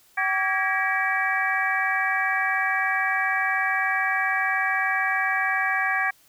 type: harmonic tone with a mistuned harmonic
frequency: 383 Hz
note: G4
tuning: 40 cents flat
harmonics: 2 / 3 / 4 / 5 / 6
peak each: -28 / -30 / -25 / -27 / -29 dBFS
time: 0.17-6.11 s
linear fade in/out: 10 ms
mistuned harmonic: 4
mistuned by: +120 cents
effects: white hiss -58 dBFS RMS until 6.28 s